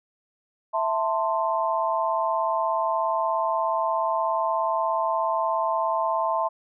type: chord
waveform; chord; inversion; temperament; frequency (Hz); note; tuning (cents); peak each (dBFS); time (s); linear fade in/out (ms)
sine; A minor; second; equal with one note detuned; 659.3 / 889.7 / 1046.5; E5 / A5 / C6; 0 / +19 / 0; -26; 0.73-6.49; 20
effects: none

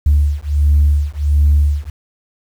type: beating tone pair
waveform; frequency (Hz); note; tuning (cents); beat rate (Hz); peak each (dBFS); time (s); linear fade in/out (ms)
sine; 72.4 / 73.8; D2 / D2; -24 / +9; 1.4; -12; 0.06-1.9; 5
effects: tanh soft clip ceiling -4 dBFS + 7-bit

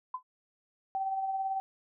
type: tone with exponential decay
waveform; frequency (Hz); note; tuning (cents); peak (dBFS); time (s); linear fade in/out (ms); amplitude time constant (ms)
sine; 1017; C6; -50; -29; 0.14-0.23; 5; 18
type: tone with tremolo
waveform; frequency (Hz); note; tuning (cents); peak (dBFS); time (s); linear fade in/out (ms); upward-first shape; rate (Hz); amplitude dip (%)
sine; 772; G5; -27; -28; 0.95-1.6; 0; sine; 18; 40
effects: none

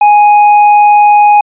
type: tone with tanh clipping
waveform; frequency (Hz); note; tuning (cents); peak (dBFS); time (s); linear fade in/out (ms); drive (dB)
sine; 830.6; G#5; 0; -3; 0.01-1.41; 5; 6
effects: resampled to 8000 Hz

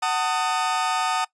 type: chord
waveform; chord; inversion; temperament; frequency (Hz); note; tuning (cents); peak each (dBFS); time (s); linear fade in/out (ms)
40% pulse; D# diminished; first; just; 746.7 / 896 / 1244.5; F#5 / A5 / D#6; +16 / +31 / 0; -25; 0.02-1.25; 10
effects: noise-tail reverb RT60 0.1 s tail -21 dB re dry + resampled to 22050 Hz

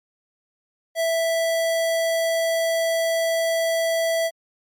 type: tone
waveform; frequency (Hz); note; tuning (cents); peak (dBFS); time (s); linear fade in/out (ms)
square; 659.3; E5; 0; -20; 0.95-4.31; 50
effects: MP3 64 kbps

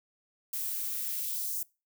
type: noise with high-pass filter sweep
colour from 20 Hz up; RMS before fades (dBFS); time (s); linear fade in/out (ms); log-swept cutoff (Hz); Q
violet; -34; 0.53-1.63; 5; 340 to 7400; 1.3
effects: noise-tail reverb RT60 0.3 s tail -24 dB re dry

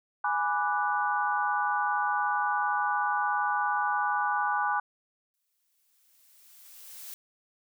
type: chord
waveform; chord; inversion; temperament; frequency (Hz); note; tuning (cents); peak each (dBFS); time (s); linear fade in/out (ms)
sine; G# half-diminished seventh; none; equal; 830.6 / 987.8 / 1174.7 / 1480; G#5 / B5 / D6 / F#6; 0 / 0 / 0 / 0; -29 / -32 / -31 / -31; 0.24-4.8; 5
type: noise with exponential growth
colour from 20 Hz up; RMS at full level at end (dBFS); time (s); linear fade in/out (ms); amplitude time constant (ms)
blue; -41; 5.34-7.14; 0; 390
effects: none

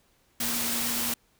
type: tone in noise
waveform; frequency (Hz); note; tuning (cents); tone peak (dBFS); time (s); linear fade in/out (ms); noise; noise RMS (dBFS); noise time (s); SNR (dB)
sine; 236.4; A#3; +24; -36; 0.4-1.14; 5; white; -29; 0.4-1.14; -10
effects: pink hiss -66 dBFS RMS until 1.39 s

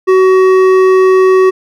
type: tone with hard clipping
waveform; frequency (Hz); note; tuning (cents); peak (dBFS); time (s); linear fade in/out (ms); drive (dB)
triangle; 375.6; F#4; +26; -6; 0.07-1.51; 20; 14
effects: none

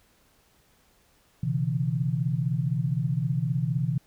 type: tone cluster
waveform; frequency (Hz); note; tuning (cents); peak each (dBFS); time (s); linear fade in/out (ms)
sine; 124.6 / 140 / 164; B2 / C#3 / E3; +16 / +18 / -9; -28; 1.43-3.98; 5
effects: pink hiss -63 dBFS RMS until 4.06 s

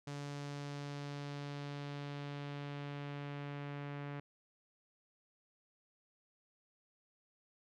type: tone with low-pass filter sweep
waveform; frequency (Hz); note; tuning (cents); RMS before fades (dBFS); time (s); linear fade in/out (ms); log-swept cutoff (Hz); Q
sawtooth; 143.4; D3; -41; -44; 0.07-4.2; 5; 6600 to 2200; 1.3
effects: none

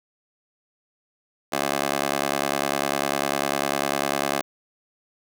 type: tone with high-pass filter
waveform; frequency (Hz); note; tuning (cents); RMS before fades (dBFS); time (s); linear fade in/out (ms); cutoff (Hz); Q
15% pulse; 70; C#2; +18; -25; 1.52-4.42; 10; 490; 1.1
effects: none

